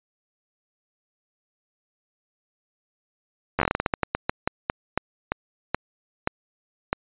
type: slowing click train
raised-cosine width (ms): 0.5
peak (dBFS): -6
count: 21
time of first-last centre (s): 3.59-6.93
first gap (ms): 11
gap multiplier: 1.24
effects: resampled to 8000 Hz